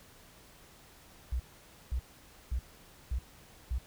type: tone bursts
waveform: sine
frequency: 61.74 Hz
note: B1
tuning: in tune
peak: -29 dBFS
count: 5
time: 1.32-3.785 s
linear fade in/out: 5 ms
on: 77 ms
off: 520 ms
effects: pink hiss -57 dBFS RMS until 3.86 s